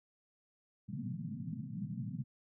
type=band-pass noise; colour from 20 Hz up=pink; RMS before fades=-41 dBFS; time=0.88-2.24 s; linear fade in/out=20 ms; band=110 to 250 Hz; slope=96 dB/octave; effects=none